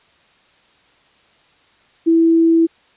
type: tone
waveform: sine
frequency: 329.6 Hz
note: E4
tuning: in tune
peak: -9 dBFS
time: 2.06-2.67 s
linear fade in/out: 20 ms
effects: white hiss -54 dBFS RMS until 2.96 s + resampled to 8000 Hz